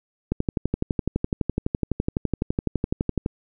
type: click train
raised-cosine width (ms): 3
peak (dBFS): -9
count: 36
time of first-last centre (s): 0.32-3.261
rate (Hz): 11.9
effects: none